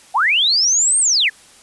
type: linear two-way sweep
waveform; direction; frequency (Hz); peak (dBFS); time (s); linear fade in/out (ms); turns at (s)
sine; up then down; 700 to 8790 to 1596; -12; 0.14-1.3; 20; 0.99
effects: white hiss -46 dBFS RMS until 1.62 s + resampled to 24000 Hz